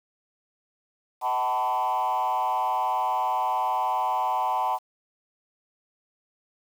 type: tone with frequency modulation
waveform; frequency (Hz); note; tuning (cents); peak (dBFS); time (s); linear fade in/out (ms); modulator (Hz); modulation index
sine; 880; A5; 0; -21; 1.21-4.79; 50; 121; 1.4
effects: tanh soft clip ceiling -19 dBFS + 8-bit